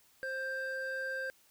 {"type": "tone pair together", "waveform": "triangle", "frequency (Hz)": [527, 1579.2], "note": ["C5", "G6"], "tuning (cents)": [12, 12], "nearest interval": "octave + perfect fifth", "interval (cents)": 1900, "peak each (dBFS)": [-37, -34], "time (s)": [0.23, 1.3], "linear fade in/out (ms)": 0, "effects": ["tanh soft clip ceiling -27 dBFS", "white hiss -66 dBFS RMS until 1.5 s"]}